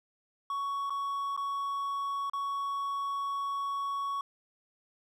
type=tone with dropouts; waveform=triangle; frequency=1116 Hz; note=C#6; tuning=11 cents sharp; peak=-29 dBFS; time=0.5-4.21 s; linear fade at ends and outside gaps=2 ms; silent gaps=0.897-0.904 / 1.365-1.375 / 2.298-2.334 s; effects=none